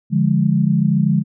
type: chord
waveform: sine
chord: D diminished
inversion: none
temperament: equal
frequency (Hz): 146.83 / 174.61 / 207.7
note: D3 / F3 / Ab3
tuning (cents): 0 / 0 / 0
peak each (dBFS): -17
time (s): 0.1-1.24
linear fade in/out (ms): 50
effects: none